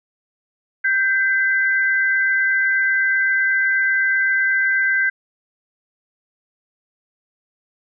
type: tone pair together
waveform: sine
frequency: 1568 / 2023 Hz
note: G6 / B6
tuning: 0 / +41 cents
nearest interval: major third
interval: 441 cents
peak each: -16 / -21 dBFS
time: 0.84-5.1 s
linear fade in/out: 10 ms
effects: none